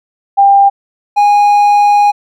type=tone pair in turn; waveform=sine / triangle; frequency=796 / 822.6 Hz; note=G5 / G#5; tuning=+26 / -17 cents; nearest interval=minor second; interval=57 cents; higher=second; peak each=-3 dBFS; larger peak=neither; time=0.37-0.7 / 1.16-2.12 s; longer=second; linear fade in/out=20 ms; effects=none